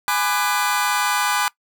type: chord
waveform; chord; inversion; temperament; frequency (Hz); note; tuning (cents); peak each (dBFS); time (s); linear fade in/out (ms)
sawtooth; G# half-diminished seventh; none; just; 830.6 / 996.7 / 1196.1 / 1495.1; G#5 / B5 / D6 / F#6; 0 / +16 / +31 / +18; -20; 0.08-1.48; 0
effects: noise-tail reverb RT60 0.1 s tail -21 dB re dry